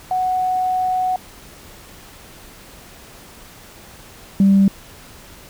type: tone pair in turn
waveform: sine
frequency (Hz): 740 / 196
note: F#5 / G3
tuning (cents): 0 / 0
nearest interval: octave + major seventh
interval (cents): 2300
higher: first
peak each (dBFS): -16 / -8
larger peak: second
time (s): 0.11-1.16 / 4.4-4.68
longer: first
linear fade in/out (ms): 2
effects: tanh soft clip ceiling -5 dBFS + pink hiss -42 dBFS RMS until 5.49 s